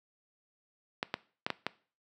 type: clicks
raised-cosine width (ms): 0.3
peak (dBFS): -14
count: 5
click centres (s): 1.029 / 1.141 / 1.465 / 1.503 / 1.666
effects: noise-tail reverb RT60 0.4 s tail -20 dB re dry + high-pass 150 Hz 12 dB/octave